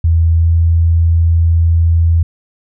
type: tone with pitch glide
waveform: sine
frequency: 82.41 to 83.22 Hz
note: E2 to E2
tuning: 0 to +17 cents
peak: -7 dBFS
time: 0.04-2.23 s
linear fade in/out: 5 ms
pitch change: +17 cents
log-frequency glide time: 0.37-0.49 s
effects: none